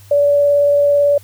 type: tone with vibrato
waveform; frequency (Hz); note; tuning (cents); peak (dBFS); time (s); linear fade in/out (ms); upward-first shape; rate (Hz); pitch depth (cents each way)
sine; 575; D5; -37; -9; 0.11-1.18; 5; sine; 18; 8
effects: added 99 Hz sine -40 dBFS peak until 1.23 s + white hiss -47 dBFS RMS until 1.23 s